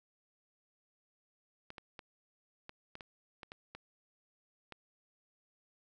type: clicks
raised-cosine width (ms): 0.3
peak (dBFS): -30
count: 10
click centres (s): 1.704 / 1.782 / 1.992 / 2.694 / 2.954 / 3.008 / 3.432 / 3.519 / 3.75 / 4.723
effects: none